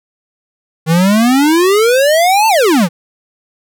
square exponential two-way sweep, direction up then down, 155.56 to 909 to 155.56 Hz, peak -8 dBFS, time 0.86-2.89 s, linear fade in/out 50 ms, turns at 2.48 s, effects none

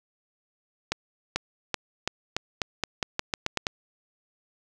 accelerating click train, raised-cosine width 0.2 ms, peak -8 dBFS, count 13, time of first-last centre 0.92-3.668 s, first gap 440 ms, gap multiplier 0.87, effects none

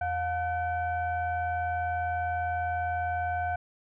sine tone with frequency modulation, 715 Hz, F5, 41 cents sharp, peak -27 dBFS, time 0.01-3.56 s, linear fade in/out 5 ms, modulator 800 Hz, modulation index 0.81, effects none

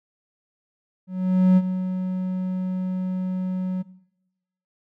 triangle tone with ADSR envelope, 185 Hz, F#3, in tune, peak -9 dBFS, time 1.07-3.83 s, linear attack 500 ms, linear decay 45 ms, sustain -12 dB, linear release 19 ms, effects noise-tail reverb RT60 0.9 s tail -20 dB re dry

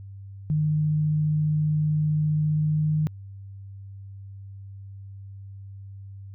sine tone with pitch glide, 152.5 to 153.56 Hz, D#3 to D#3, -34 to -22 cents, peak -20 dBFS, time 0.5-3.07 s, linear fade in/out 0 ms, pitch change +12 cents, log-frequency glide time 2.41-2.95 s, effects added 98 Hz sine -38 dBFS peak until 6.34 s

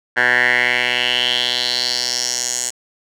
10% pulse tone with band-pass filter sweep, 123.47 Hz, B2, in tune, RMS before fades -18 dBFS, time 0.16-2.71 s, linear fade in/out 20 ms, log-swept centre 1600 to 7400 Hz, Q 4.3, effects none

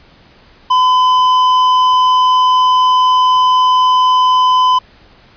sine tone with tanh clipping, 1012 Hz, B5, 42 cents sharp, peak -9 dBFS, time 0.7-4.79 s, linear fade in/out 10 ms, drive 10 dB, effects pink hiss -45 dBFS RMS until 5.36 s + resampled to 11025 Hz

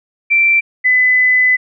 sine tone pair in turn, 2347 / 2008 Hz, D7 / B6, -2 / +28 cents, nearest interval minor third, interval 270 cents, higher first, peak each -8 dBFS, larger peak neither, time 0.3-0.61 / 0.84-1.57 s, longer second, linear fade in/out 20 ms, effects none

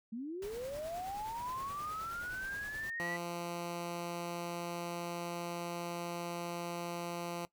sine linear sweep, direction up, 213.3 to 1975.5 Hz, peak -38 dBFS, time 0.12-3.17 s, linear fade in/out 10 ms
pink noise with tremolo, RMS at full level -49 dBFS, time 0.42-2.9 s, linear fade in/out 2 ms, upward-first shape triangle, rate 9.5 Hz, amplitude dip 45%
10% pulse tone, 172.4 Hz, F3, 22 cents flat, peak -30 dBFS, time 3-7.45 s, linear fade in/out 0 ms
effects noise-tail reverb RT60 0.1 s tail -19 dB re dry

